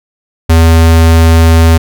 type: tone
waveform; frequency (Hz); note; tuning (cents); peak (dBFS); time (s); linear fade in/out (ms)
square; 82; E2; -9; -3; 0.49-1.78; 10
effects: none